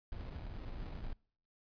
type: noise with sample-and-hold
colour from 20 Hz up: brown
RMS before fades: -43 dBFS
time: 0.12-1.13 s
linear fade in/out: 5 ms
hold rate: 1575 Hz
effects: noise-tail reverb RT60 0.5 s tail -25 dB re dry + resampled to 11025 Hz